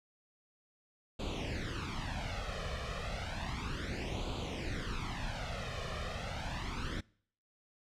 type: noise with flanger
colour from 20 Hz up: pink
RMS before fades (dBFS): -38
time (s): 1.19-7.01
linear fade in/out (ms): 10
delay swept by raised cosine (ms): 0.27 to 1.67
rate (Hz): 0.32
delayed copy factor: +0.8
effects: noise-tail reverb RT60 0.6 s tail -25 dB re dry + low-pass 4000 Hz 12 dB/octave